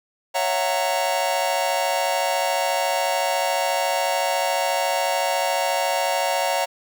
45% pulse chord, F# dominant seventh, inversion second, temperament just, 555 / 666 / 740 / 925 Hz, C#5 / E5 / F#5 / A#5, +2 / +18 / 0 / -14 cents, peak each -26 dBFS, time 0.34-6.66 s, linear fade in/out 20 ms, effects none

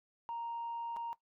sine tone with dropouts, 932.3 Hz, A#5, in tune, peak -36 dBFS, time 0.29-1.13 s, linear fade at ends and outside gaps 0 ms, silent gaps 0.963-0.968 s, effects noise-tail reverb RT60 0.1 s tail -17 dB re dry + tanh soft clip ceiling -34 dBFS

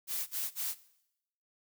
blue noise bursts, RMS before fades -35 dBFS, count 3, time 0.07-0.75 s, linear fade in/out 50 ms, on 200 ms, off 40 ms, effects noise-tail reverb RT60 0.8 s tail -18 dB re dry

